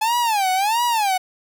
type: tone with vibrato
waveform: 45% pulse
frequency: 848 Hz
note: G#5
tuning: 36 cents sharp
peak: -17 dBFS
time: 0.01-1.18 s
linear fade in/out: 10 ms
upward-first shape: sine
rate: 1.5 Hz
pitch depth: 230 cents each way
effects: none